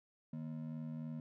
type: ring-modulated tone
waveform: triangle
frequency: 196 Hz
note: G3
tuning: in tune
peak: -36 dBFS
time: 0.33-1.2 s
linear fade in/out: 2 ms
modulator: 41.7 Hz
effects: none